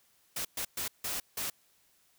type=noise bursts at uneven times; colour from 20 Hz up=white; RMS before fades=-35 dBFS; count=5; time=0.36-0.45 / 0.57-0.65 / 0.77-0.88 / 1.04-1.2 / 1.37-1.5 s; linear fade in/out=5 ms; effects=white hiss -68 dBFS RMS until 2.18 s